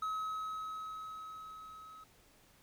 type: tone with level ramp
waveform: triangle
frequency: 1280 Hz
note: D#6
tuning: 49 cents sharp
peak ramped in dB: -32 to -49 dBFS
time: 0.02-2.04 s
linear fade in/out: 5 ms
effects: pink hiss -65 dBFS RMS until 2.62 s